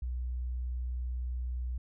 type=tone; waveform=sine; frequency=61.74 Hz; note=B1; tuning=in tune; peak=-32 dBFS; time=0.02-1.78 s; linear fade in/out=5 ms; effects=none